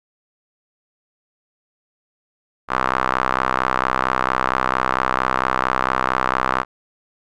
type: tone with band-pass filter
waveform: sawtooth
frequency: 64.4 Hz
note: C2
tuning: 27 cents flat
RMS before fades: -20 dBFS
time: 2.68-6.65 s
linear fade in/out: 50 ms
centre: 1200 Hz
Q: 2.9
effects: none